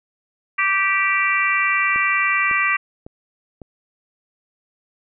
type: harmonic tone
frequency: 390 Hz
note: G4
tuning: 9 cents flat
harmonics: 3 / 4 / 5 / 6 / 7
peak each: -22 / -27 / -20 / -21 / -27 dBFS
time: 0.58-2.77 s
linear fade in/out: 10 ms
type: click train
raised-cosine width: 2 ms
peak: -23 dBFS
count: 4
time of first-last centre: 1.96-3.617 s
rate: 1.81 Hz
effects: none